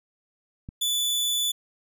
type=click; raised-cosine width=5 ms; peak=-24 dBFS; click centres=0.689 s
type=tone; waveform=sawtooth; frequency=3474 Hz; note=A7; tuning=23 cents flat; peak=-20 dBFS; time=0.81-1.52 s; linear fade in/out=10 ms
effects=none